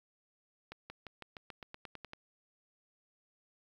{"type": "accelerating click train", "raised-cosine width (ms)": 0.3, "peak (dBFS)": -29, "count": 12, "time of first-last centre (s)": [0.72, 2.134], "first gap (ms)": 180, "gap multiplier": 0.93, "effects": ["10-bit"]}